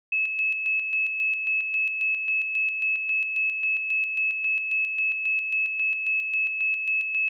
sine tone with tremolo, 2593 Hz, E7, 29 cents flat, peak -21 dBFS, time 0.12-7.29 s, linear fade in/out 5 ms, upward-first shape square, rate 3.7 Hz, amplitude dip 45%, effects none

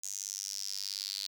sawtooth tone with high-pass filter sweep, 98.6 Hz, G2, 11 cents sharp, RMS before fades -39 dBFS, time 0.03-1.27 s, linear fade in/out 5 ms, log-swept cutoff 6600 to 4300 Hz, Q 6.3, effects none

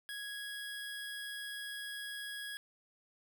25% pulse tone, 1661.2 Hz, G#6, in tune, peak -37 dBFS, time 0.09-2.57 s, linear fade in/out 0 ms, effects none

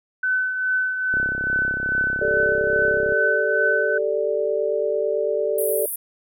sine tone with tremolo, 1513 Hz, F#6, 38 cents sharp, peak -17 dBFS, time 0.23-3.98 s, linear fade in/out 5 ms, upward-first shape triangle, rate 2.4 Hz, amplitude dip 55%
click train, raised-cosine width 2 ms, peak -19 dBFS, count 67, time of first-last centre 1.14-3.122 s, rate 33.3 Hz
sine chord, G suspended second, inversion none, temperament just, 392 / 441 / 588 Hz, G4 / A4 / D5, 0 / +4 / +2 cents, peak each -26 / -23 / -23 dBFS, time 2.21-5.86 s, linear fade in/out 5 ms
pink band-pass noise, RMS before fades -28 dBFS, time 5.58-5.96 s, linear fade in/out 5 ms, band 9400 to 16000 Hz, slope 96 dB/octave
effects none

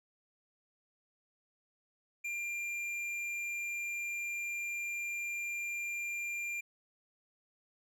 sine tone with tanh clipping, 2388 Hz, D7, 28 cents sharp, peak -37 dBFS, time 2.24-6.61 s, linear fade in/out 10 ms, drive 10 dB, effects none

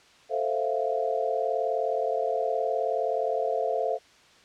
sine chord, F major seventh, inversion first, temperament equal with one note detuned, 442 / 523.3 / 659.3 / 698.5 Hz, A4 / C5 / E5 / F5, +8 / 0 / 0 / 0 cents, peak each -30 dBFS, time 0.29-3.99 s, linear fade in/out 50 ms, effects white hiss -56 dBFS RMS until 4.44 s + low-pass 5000 Hz 12 dB/octave

